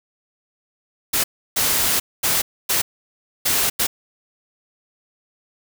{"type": "noise bursts at uneven times", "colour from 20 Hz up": "white", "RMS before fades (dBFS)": -19, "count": 6, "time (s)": [[1.13, 1.24], [1.56, 2], [2.23, 2.42], [2.69, 2.82], [3.45, 3.7], [3.79, 3.87]], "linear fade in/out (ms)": 10, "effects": []}